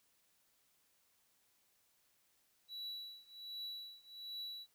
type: tone with tremolo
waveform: triangle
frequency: 3928 Hz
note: B7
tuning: 10 cents flat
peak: -40 dBFS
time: 2.68-4.67 s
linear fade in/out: 50 ms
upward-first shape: triangle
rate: 1.3 Hz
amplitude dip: 95%
effects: white hiss -75 dBFS RMS until 4.74 s